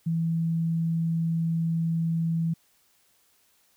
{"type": "tone", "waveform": "sine", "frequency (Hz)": 164.81, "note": "E3", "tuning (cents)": 0, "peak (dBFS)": -23, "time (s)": [0.06, 2.54], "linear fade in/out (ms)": 10, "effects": ["white hiss -65 dBFS RMS until 3.76 s"]}